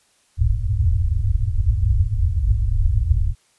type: low-pass noise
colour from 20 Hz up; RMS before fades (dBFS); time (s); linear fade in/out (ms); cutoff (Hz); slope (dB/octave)
white; -18; 0.37-3.35; 50; 110; 96
effects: white hiss -60 dBFS RMS until 3.58 s + resampled to 24000 Hz